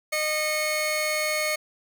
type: tone pair together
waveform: sawtooth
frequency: 612.9 / 2184 Hz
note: D#5 / C#7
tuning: -26 / -26 cents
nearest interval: octave + minor seventh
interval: 2200 cents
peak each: -23 dBFS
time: 0.12-1.56 s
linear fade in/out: 10 ms
effects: none